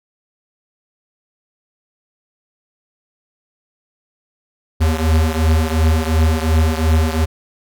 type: beating tone pair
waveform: square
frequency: 78.5 / 81.3 Hz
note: D#2 / E2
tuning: +16 / -23 cents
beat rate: 2.8 Hz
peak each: -15 / -18 dBFS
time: 4.8-7.26 s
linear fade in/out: 20 ms
effects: none